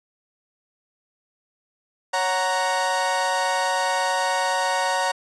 30% pulse chord, F# major, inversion second, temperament equal, 554.4 / 740 / 932.3 Hz, C#5 / F#5 / A#5, 0 / 0 / 0 cents, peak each -24 / -23 / -21 dBFS, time 2.13-5.12 s, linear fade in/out 10 ms, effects resampled to 22050 Hz

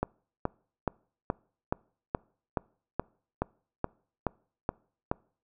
click train, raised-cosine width 1 ms, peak -13 dBFS, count 13, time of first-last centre 0.03-5.115 s, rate 2.36 Hz, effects noise-tail reverb RT60 0.5 s tail -26 dB re dry

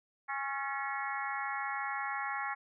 harmonic tone with a mistuned harmonic, 274.2 Hz, C#4, 19 cents flat, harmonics 3 / 4 / 5 / 6 / 7 / 8, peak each -39 / -40 / -41 / -42 / -42 / -43 dBFS, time 0.28-2.55 s, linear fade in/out 20 ms, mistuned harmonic 6, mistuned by +66 cents, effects none

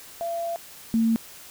sine tone pair in turn, 678 / 226.3 Hz, E5 / A3, +49 / +49 cents, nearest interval octave + perfect fifth, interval 1900 cents, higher first, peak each -26 / -18 dBFS, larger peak second, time 0.21-0.56 / 0.94-1.16 s, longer first, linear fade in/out 0 ms, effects white hiss -45 dBFS RMS until 1.5 s

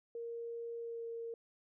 sine tone with pitch glide, 466.2 to 461.6 Hz, A#4 to A#4, 0 to -17 cents, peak -40 dBFS, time 0.15-1.34 s, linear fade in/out 2 ms, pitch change -17 cents, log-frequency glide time 0.78-1.05 s, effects none

